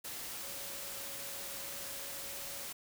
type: tone in noise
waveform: sine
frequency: 557 Hz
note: C#5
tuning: 8 cents sharp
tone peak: -54 dBFS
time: 0.42-2.65 s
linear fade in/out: 10 ms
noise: white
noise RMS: -43 dBFS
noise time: 0.04-2.73 s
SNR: -14 dB
effects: none